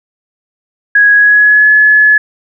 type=tone with pitch glide; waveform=sine; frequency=1661.2 to 1707.9 Hz; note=G#6 to G#6; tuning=0 to +48 cents; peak=-3 dBFS; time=0.95-2.18 s; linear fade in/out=5 ms; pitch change=+48 cents; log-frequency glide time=1.14-1.69 s; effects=none

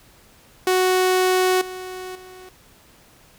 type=tone with level steps; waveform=sawtooth; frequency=370 Hz; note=F#4; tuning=in tune; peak=-12 / -27 / -36 dBFS; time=0.67-2.49 s; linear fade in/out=2 ms; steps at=1.61 / 2.15 s; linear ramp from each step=5 ms; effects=pink hiss -52 dBFS RMS until 3.38 s

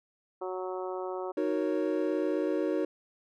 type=harmonic tone; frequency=185 Hz; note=F#3; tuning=in tune; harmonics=2 / 3 / 4 / 5 / 6 / 7; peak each=-35 / -39 / -41 / -43 / -45 / -46 dBFS; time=0.41-1.32 s; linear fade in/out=10 ms
type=chord; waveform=triangle; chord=D# minor seventh; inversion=none; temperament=equal; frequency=311.1 / 370 / 466.2 / 554.4 Hz; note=D#4 / F#4 / A#4 / C#5; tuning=0 / 0 / 0 / 0 cents; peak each=-29 / -30 / -32 / -32 dBFS; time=1.37-2.85 s; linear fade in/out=5 ms
effects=none

